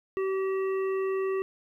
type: harmonic tone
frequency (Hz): 383.6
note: G4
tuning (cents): -37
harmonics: 1 / 3 / 5 / 7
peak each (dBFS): -26 / -38 / -43 / -47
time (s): 0.17-1.42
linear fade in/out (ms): 0
effects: 11-bit